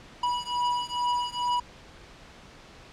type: beating tone pair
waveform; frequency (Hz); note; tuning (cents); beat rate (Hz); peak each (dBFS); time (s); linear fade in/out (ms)
square; 974 / 976.3; B5 / B5; -24 / -20; 2.3; -29 / -30; 0.23-1.6; 5
effects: pink hiss -49 dBFS RMS until 2.92 s + low-pass 5000 Hz 12 dB/octave